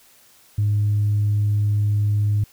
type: tone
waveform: sine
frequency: 103.83 Hz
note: G#2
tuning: in tune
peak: -15 dBFS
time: 0.58-2.44 s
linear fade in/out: 5 ms
effects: tanh soft clip ceiling -13 dBFS + white hiss -53 dBFS RMS until 2.52 s